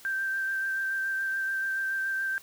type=tone with vibrato; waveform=sine; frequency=1568 Hz; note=G6; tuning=in tune; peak=-27 dBFS; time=0.05-2.38 s; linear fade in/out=0 ms; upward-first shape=sine; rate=7 Hz; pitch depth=15 cents each way; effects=white hiss -52 dBFS RMS until 2.42 s

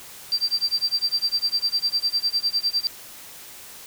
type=tone with tremolo; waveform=sine; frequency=4699 Hz; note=D8; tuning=in tune; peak=-17 dBFS; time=0.32-2.87 s; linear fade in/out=0 ms; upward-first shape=sine; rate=9.9 Hz; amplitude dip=100%; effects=white hiss -42 dBFS RMS until 3.86 s

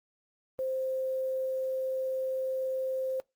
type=tone with quantisation; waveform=sine; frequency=523.3 Hz; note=C5; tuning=in tune; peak=-29 dBFS; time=0.59-3.2 s; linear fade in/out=0 ms; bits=9; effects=noise-tail reverb RT60 0.2 s tail -24 dB re dry + Opus 24 kbps

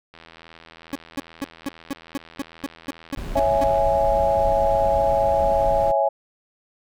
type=click train; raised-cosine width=0.3 ms; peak=-27 dBFS; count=301; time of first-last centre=0.14-3.781 s; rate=82.4 Hz
type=tone bursts; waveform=40% pulse; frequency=278.6 Hz; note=C#4; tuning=9 cents sharp; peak=-23 dBFS; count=12; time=0.93-3.638 s; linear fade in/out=0 ms; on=24 ms; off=220 ms
type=noise; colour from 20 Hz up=brown; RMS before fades=-29 dBFS; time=3.17-5.92 s; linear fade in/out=10 ms
type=chord; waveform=sine; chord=C# minor; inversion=none; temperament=equal; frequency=554.4 / 659.3 / 830.6 Hz; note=C#5 / E5 / G#5; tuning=0 / 0 / 0 cents; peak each=-21 dBFS; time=3.35-6.09 s; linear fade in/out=10 ms
effects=none

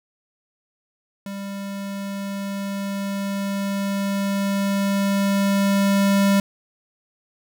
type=tone with level ramp; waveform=square; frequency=198.1 Hz; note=G3; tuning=18 cents sharp; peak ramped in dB=-30 to -15 dBFS; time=1.26-6.4 s; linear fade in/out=2 ms; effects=none

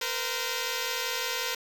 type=tone pair together; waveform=5% pulse; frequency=466.2 / 511.6 Hz; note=A#4 / C5; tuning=0 / -39 cents; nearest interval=major second; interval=161 cents; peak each=-20 dBFS; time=0.01-1.55 s; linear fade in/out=5 ms; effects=8-bit

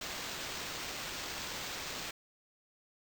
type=noise with sample-and-hold; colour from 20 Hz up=white; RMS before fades=-41 dBFS; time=0.01-2.11 s; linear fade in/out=5 ms; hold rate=11025 Hz; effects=none

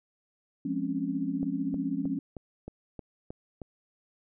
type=chord; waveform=sine; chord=Db major seventh; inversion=first; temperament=equal; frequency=174.61 / 207.7 / 261.6 / 277.2 Hz; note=F3 / Ab3 / C4 / Db4; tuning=0 / 0 / 0 / 0 cents; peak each=-36 / -36 / -34 / -31 dBFS; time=0.65-2.19 s; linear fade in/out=5 ms
type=click train; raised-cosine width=2 ms; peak=-26 dBFS; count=8; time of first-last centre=1.43-3.617 s; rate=3.2 Hz
effects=none

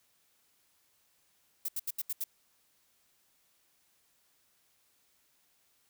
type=noise bursts; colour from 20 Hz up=violet; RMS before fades=-34 dBFS; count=6; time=1.65-2.24 s; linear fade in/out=5 ms; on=35 ms; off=76 ms; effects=white hiss -71 dBFS RMS until 5.89 s

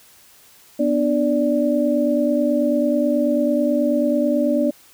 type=tone cluster; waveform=sine; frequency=248.2 / 297.4 / 584 Hz; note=B3 / D4 / D5; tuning=+9 / +22 / -10 cents; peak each=-20 dBFS; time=0.79-4.71 s; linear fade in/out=10 ms; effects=white hiss -50 dBFS RMS until 4.93 s

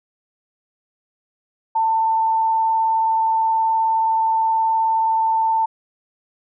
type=tone with vibrato; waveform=sine; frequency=893 Hz; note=A5; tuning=25 cents sharp; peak=-15 dBFS; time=1.75-5.66 s; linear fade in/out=10 ms; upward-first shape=square; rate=19 Hz; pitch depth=8 cents each way; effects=none

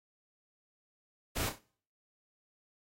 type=noise with echo; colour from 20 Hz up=pink; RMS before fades=-35 dBFS; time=1.35-1.5 s; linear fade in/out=20 ms; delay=32 ms; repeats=3; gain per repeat=-8 dB; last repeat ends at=1.596 s; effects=noise-tail reverb RT60 0.5 s tail -23 dB re dry + AAC 48 kbps

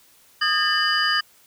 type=tone cluster; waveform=sine; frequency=1232 / 1631 / 1801 / 2986 / 4852 Hz; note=D#6 / G#6 / A6 / F#7 / D#8; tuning=-17 / -32 / +40 / +15 / -44 cents; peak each=-24 dBFS; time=0.41-1.21 s; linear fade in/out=10 ms; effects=tanh soft clip ceiling -9 dBFS + white hiss -55 dBFS RMS until 1.46 s

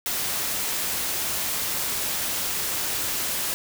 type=noise; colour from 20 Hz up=white; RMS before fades=-27 dBFS; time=0.06-3.54 s; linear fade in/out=0 ms; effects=none

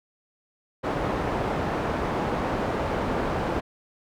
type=low-pass noise; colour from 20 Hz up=white; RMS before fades=-27 dBFS; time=0.83-3.61 s; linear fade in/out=20 ms; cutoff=800 Hz; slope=12 dB/octave; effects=none

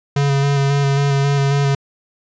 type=tone with vibrato; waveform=square; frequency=140 Hz; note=C#3; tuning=18 cents sharp; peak=-14 dBFS; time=0.16-1.75 s; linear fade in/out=5 ms; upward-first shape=square; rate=3.7 Hz; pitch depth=17 cents each way; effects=resampled to 16000 Hz

